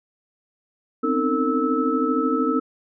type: tone cluster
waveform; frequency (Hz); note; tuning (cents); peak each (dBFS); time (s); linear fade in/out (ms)
sine; 254.4 / 267.4 / 309.7 / 454.4 / 1305; C4 / C4 / D#4 / A#4 / E6; -48 / +38 / -8 / -44 / -18; -25; 1.03-2.6; 10
effects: none